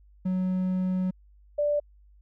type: tone pair in turn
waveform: triangle / sine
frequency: 185 / 587.3 Hz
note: F#3 / D5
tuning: 0 / 0 cents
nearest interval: octave + minor sixth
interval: 2000 cents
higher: second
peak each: -22 dBFS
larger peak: neither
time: 0.25-1.11 / 1.58-1.8 s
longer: first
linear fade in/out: 10 ms
effects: added 50 Hz sine -53 dBFS peak until 2.21 s